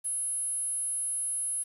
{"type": "tone", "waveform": "sine", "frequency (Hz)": 10600, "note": "E9", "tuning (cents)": 9, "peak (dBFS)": -28, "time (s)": [0.04, 1.64], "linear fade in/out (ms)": 20, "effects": ["tanh soft clip ceiling -24 dBFS", "9-bit"]}